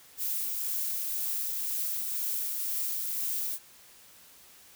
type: noise with tremolo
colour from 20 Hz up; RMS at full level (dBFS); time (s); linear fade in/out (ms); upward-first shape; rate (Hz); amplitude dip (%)
violet; -31; 0.17-3.59; 50; triangle; 2; 25
effects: white hiss -55 dBFS RMS until 4.75 s